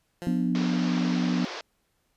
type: tone with exponential decay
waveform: 15% pulse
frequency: 174.8 Hz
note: F3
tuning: 2 cents sharp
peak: -27 dBFS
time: 0.22-0.78 s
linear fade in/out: 0 ms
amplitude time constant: 120 ms
type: chord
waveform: sine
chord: B diminished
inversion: second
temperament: just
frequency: 177.8 / 246.9 / 296.3 Hz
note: F3 / B3 / D4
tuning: +31 / 0 / +15 cents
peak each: -26 / -26 / -31 dBFS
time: 0.27-1.45 s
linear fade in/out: 0 ms
type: band-pass noise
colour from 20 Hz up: pink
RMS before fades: -37 dBFS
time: 0.55-1.61 s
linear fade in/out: 0 ms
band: 360 to 5800 Hz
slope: 48 dB/octave
effects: pink hiss -72 dBFS RMS until 2.16 s + resampled to 32000 Hz